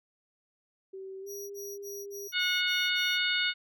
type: tone with pitch glide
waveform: sine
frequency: 383.7 to 401.6 Hz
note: G4 to G4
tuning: -37 to +42 cents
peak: -39 dBFS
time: 0.93-2.28 s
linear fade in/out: 10 ms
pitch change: +79 cents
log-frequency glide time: 1.21-1.28 s
type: tone bursts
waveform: sawtooth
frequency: 5770 Hz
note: F#8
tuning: 44 cents flat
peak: -39 dBFS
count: 7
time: 1.26-3.186 s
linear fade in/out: 50 ms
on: 240 ms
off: 41 ms
type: harmonic tone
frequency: 728 Hz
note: F#5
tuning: 28 cents flat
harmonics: 2 / 3 / 4 / 5 / 6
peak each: -31 / -32 / -32 / -32 / -38 dBFS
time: 2.32-3.54 s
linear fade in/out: 50 ms
effects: none

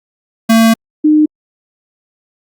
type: tone pair in turn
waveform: square / sine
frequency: 225.9 / 304.9 Hz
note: A3 / D#4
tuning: +46 / -35 cents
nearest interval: perfect fourth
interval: 519 cents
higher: second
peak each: -6 / -5 dBFS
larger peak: second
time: 0.49-0.74 / 1.04-1.26 s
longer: first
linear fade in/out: 10 ms
effects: Opus 48 kbps

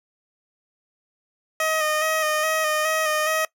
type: tone with vibrato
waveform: 15% pulse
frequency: 623 Hz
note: D#5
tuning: 2 cents sharp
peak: -14 dBFS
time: 1.6-3.45 s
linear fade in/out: 2 ms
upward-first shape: square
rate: 2.4 Hz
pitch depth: 26 cents each way
effects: noise-tail reverb RT60 0.1 s tail -21 dB re dry

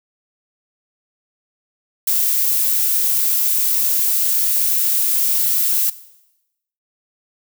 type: noise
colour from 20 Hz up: violet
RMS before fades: -17 dBFS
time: 2.07-5.9 s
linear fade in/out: 5 ms
effects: noise-tail reverb RT60 0.9 s tail -17 dB re dry

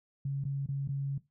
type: tone with dropouts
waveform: sine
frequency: 138.59 Hz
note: C#3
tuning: in tune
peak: -30 dBFS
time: 0.25-1.18 s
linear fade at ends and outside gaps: 5 ms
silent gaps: 0.44-0.451 / 0.662-0.687 / 0.877-0.888 s
effects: noise-tail reverb RT60 0.2 s tail -17 dB re dry

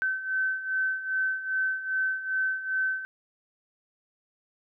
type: beating tone pair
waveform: sine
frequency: 1532 / 1534.5 Hz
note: G6 / G6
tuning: -40 / -37 cents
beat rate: 2.5 Hz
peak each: -32 / -27 dBFS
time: 0.02-3.05 s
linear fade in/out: 0 ms
effects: none

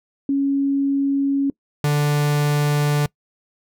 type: tone pair in turn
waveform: sine / 45% pulse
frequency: 277.2 / 146.84 Hz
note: C#4 / D3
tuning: 0 / 0 cents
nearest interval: major seventh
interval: 1100 cents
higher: first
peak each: -16 dBFS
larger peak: neither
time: 0.29-1.5 / 1.84-3.06 s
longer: second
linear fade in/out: 2 ms
effects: noise-tail reverb RT60 0.1 s tail -23 dB re dry

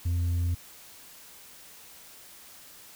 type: tone with tanh clipping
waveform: sine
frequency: 86.6 Hz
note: F2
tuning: 14 cents flat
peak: -25 dBFS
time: 0.05-0.55 s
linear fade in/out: 10 ms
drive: 3 dB
effects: white hiss -50 dBFS RMS until 2.95 s

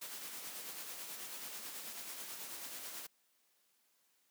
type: noise with tremolo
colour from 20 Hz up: white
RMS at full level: -45 dBFS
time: 0.01-3.07 s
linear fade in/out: 10 ms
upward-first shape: sine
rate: 9.2 Hz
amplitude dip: 35%
effects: white hiss -75 dBFS RMS until 4.3 s + high-pass 200 Hz 12 dB/octave

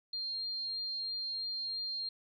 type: tone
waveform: sine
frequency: 4201 Hz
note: C8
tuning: 6 cents sharp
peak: -35 dBFS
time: 0.13-2.09 s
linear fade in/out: 5 ms
effects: none

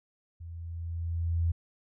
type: tone with level ramp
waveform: sine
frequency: 84 Hz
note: E2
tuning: 33 cents sharp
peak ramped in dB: -40 to -23 dBFS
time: 0.4-1.52 s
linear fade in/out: 10 ms
effects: none

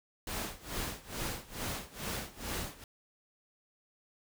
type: noise with tremolo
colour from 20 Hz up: pink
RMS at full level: -36 dBFS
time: 0.27-2.84 s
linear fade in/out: 2 ms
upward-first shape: sine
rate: 2.3 Hz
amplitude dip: 90%
effects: none

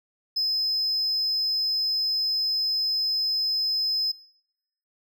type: tone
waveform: triangle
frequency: 5100 Hz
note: D#8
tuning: 42 cents sharp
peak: -21 dBFS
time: 0.36-4.12 s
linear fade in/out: 10 ms
effects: noise-tail reverb RT60 0.9 s tail -25 dB re dry

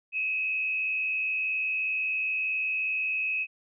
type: tone with frequency modulation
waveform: sine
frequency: 2561 Hz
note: D#7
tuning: 49 cents sharp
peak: -26 dBFS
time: 0.12-3.47 s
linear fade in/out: 50 ms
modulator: 83 Hz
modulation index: 0.74
effects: none

